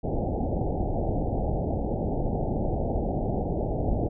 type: low-pass noise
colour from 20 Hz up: pink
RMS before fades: -27 dBFS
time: 0.03-4.09 s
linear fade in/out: 20 ms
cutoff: 820 Hz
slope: 96 dB/octave
effects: none